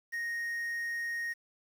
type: tone with quantisation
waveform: triangle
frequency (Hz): 1864.7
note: A#6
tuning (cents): 0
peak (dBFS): -31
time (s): 0.12-1.34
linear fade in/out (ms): 20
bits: 9
effects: none